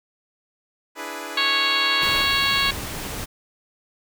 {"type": "chord", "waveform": "10% pulse", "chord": "E dominant seventh", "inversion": "third", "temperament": "equal", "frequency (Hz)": [293.7, 329.6, 415.3, 493.9], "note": ["D4", "E4", "G#4", "B4"], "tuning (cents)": [0, 0, 0, 0], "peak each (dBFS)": -28, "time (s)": [0.95, 2.26], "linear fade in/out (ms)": 50}
{"type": "harmonic tone", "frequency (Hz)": 553, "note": "C#5", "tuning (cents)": -4, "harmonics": [2, 3, 4, 5, 6, 7, 8], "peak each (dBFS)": [-26, -26, -26, -26, -26, -26, -26], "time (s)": [1.37, 2.71], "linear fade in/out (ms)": 5}
{"type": "noise", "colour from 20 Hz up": "pink", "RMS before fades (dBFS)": -31, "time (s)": [2.01, 3.26], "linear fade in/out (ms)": 20}
{"effects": []}